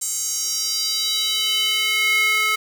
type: tone with high-pass filter sweep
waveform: square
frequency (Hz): 431.9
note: A4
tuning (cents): -32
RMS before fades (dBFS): -21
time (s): 0.01-2.56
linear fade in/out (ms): 10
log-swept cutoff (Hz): 7600 to 1700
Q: 3.8
effects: 7-bit